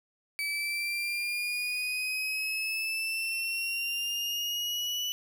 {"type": "exponential sweep", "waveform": "35% pulse", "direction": "up", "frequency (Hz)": [2292, 2971], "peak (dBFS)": -28, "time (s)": [0.39, 5.12], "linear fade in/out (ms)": 0, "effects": []}